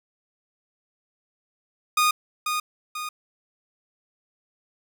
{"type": "tone with echo", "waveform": "sawtooth", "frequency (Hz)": 1231, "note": "D#6", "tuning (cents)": -19, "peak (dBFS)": -14, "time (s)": [1.97, 2.11], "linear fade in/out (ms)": 5, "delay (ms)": 490, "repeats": 2, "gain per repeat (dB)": -6, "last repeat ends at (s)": 3.09, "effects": []}